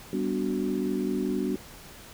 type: chord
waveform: sine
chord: G major seventh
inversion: none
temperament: equal with one note detuned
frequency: 196 / 246.9 / 291.5 / 370 Hz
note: G3 / B3 / D4 / F#4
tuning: 0 / 0 / -13 / 0 cents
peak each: -31 dBFS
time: 0.13-1.56 s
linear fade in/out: 2 ms
effects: pink hiss -47 dBFS RMS until 2.13 s